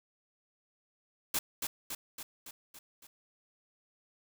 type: noise with echo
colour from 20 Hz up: white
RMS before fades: -31 dBFS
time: 1.34-1.39 s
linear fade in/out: 5 ms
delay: 280 ms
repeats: 6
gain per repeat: -4 dB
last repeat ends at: 3.07 s
effects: none

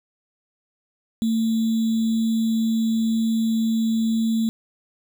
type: tone with sample-and-hold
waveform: sine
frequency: 224.5 Hz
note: A3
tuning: 35 cents sharp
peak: -18 dBFS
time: 1.22-4.49 s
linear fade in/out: 0 ms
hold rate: 3675 Hz
effects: none

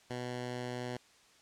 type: tone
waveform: 10% pulse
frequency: 123.7 Hz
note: B2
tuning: 3 cents sharp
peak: -29 dBFS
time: 0.1-0.97 s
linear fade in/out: 5 ms
effects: white hiss -63 dBFS RMS until 1.41 s + low-pass 7000 Hz 12 dB/octave

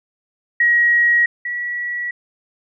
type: tone pair in turn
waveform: sine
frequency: 1900 / 1935.4 Hz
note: A#6 / B6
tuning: +33 / -36 cents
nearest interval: unison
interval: 31 cents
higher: second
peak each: -11 / -21 dBFS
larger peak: first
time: 0.6-1.26 / 1.45-2.11 s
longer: neither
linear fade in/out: 5 ms
effects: none

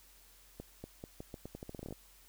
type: accelerating click train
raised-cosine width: 2 ms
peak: -30 dBFS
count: 16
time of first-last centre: 0.6-1.925 s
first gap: 240 ms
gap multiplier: 0.83
effects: added 45 Hz sine -64 dBFS peak until 2.28 s + white hiss -62 dBFS RMS until 2.28 s

